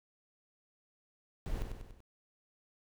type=noise with echo; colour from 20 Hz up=brown; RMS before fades=-36 dBFS; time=1.46-1.62 s; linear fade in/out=0 ms; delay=96 ms; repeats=4; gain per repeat=-5 dB; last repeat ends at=2.004 s; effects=none